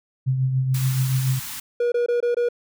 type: tone with tremolo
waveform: sine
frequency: 130.81 Hz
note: C3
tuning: in tune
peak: -16 dBFS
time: 0.26-1.4 s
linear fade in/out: 20 ms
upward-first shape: triangle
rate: 7 Hz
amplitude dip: 50%
type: band-stop noise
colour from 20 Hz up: white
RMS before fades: -33 dBFS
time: 0.74-1.6 s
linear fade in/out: 5 ms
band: 280 to 850 Hz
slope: 48 dB/octave
type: tone bursts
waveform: triangle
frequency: 480 Hz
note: B4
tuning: 49 cents flat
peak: -16 dBFS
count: 5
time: 1.8-2.488 s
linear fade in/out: 5 ms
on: 120 ms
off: 22 ms
effects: none